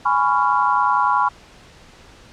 sine chord, C# dominant seventh, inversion second, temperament just, 831.5 / 997.9 / 1108.7 / 1385.9 Hz, G#5 / B5 / C#6 / E#6, +2 / +18 / 0 / -14 cents, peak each -21 / -18 / -20 / -23 dBFS, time 0.05-1.29 s, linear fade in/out 10 ms, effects pink hiss -46 dBFS RMS until 2.32 s + low-pass 6000 Hz 12 dB/octave

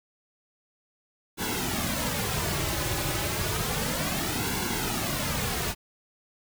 pink noise with flanger, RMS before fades -29 dBFS, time 1.37-5.75 s, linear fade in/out 50 ms, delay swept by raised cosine 1.6 to 4.4 ms, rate 0.31 Hz, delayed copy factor -0.7, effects none

